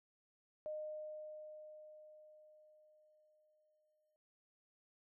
sine tone with exponential decay, 613 Hz, D#5, 26 cents flat, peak -40 dBFS, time 0.66-4.16 s, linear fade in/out 0 ms, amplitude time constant 760 ms, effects none

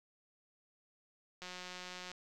click train, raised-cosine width 0.2 ms, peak -29 dBFS, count 127, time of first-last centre 1.42-2.116 s, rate 181 Hz, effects none

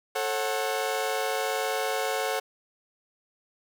sawtooth chord, F# minor, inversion first, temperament equal with one note detuned, 440 / 541.4 / 740 Hz, A4 / C#5 / F#5, 0 / -41 / 0 cents, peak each -27 dBFS, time 0.15-2.4 s, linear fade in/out 10 ms, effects none

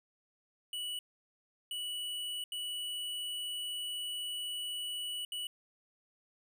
square tone bursts at uneven times, 2948 Hz, F#7, 7 cents flat, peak -37 dBFS, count 4, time 0.73-0.99 / 1.71-2.44 / 2.52-5.25 / 5.32-5.47 s, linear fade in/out 2 ms, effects none

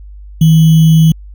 sine tone with sample-and-hold, 160.1 Hz, D#3, 50 cents sharp, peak -3 dBFS, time 0.41-1.12 s, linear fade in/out 5 ms, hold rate 3150 Hz, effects added 50 Hz sine -29 dBFS peak until 1.34 s

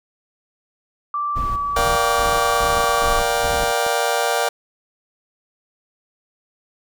sine tone with pitch glide, 1170 to 1147.2 Hz, D6 to D6, -7 to -41 cents, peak -20 dBFS, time 1.14-3.19 s, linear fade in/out 2 ms, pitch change -34 cents, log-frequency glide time 1.36-1.52 s
brown noise with tremolo, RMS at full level -27 dBFS, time 1.35-3.73 s, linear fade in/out 20 ms, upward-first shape square, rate 2.4 Hz, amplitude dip 70%
30% pulse chord, G minor seventh, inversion first, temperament just, 470.4 / 588 / 705.6 / 784 Hz, Bb4 / D5 / F5 / G5, +16 / +2 / +18 / 0 cents, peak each -21 dBFS, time 1.76-4.49 s, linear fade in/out 5 ms
clicks, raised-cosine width 2 ms, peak -22 dBFS, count 4, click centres 1.79 / 2.841 / 3.133 / 3.865 s
effects none

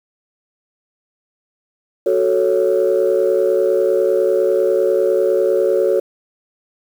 sine chord, F# minor, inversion none, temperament equal, 370 / 440 / 554.4 Hz, F#4 / A4 / C#5, 0 / 0 / 0 cents, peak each -16 dBFS, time 2.06-6 s, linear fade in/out 5 ms, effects tanh soft clip ceiling -6 dBFS + 7-bit

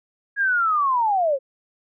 sine linear sweep, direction down, 1661.2 to 512 Hz, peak -17 dBFS, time 0.36-1.39 s, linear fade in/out 50 ms, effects none

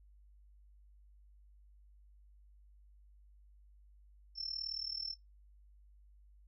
sine tone with amplitude modulation, 5360 Hz, E8, 28 cents sharp, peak -34 dBFS, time 4.35-5.16 s, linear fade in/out 50 ms, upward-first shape sine, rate 38.6 Hz, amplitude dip 80%, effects noise-tail reverb RT60 0.2 s tail -24 dB re dry + added 50 Hz sine -59 dBFS peak until 6.47 s

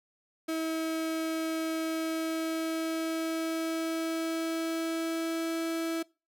35% pulse tone with pitch glide, 322 to 328.4 Hz, E4 to E4, -41 to -6 cents, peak -28 dBFS, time 0.48-6.03 s, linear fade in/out 10 ms, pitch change +35 cents, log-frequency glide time 1.83-5.59 s, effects noise-tail reverb RT60 0.3 s tail -24 dB re dry

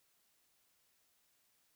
silence, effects white hiss -75 dBFS RMS until 1.75 s

